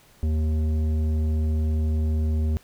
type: tone with tanh clipping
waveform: sine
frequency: 77.9 Hz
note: D#2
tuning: 3 cents sharp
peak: -22 dBFS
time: 0.23-2.57 s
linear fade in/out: 0 ms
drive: 11 dB
effects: pink hiss -55 dBFS RMS until 2.63 s